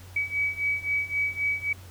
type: beating tone pair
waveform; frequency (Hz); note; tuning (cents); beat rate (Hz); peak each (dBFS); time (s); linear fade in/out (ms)
sine; 2275 / 2278.8; C#7 / C#7; +44 / +47; 3.8; -29 / -27; 0.16-1.73; 5
effects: added 91 Hz sine -44 dBFS peak until 1.9 s + pink hiss -51 dBFS RMS until 1.9 s